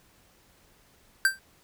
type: tone with exponential decay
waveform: square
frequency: 1568 Hz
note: G6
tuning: in tune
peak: -16 dBFS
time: 1.25-1.39 s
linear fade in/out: 1 ms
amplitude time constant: 30 ms
effects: pink hiss -61 dBFS RMS until 1.63 s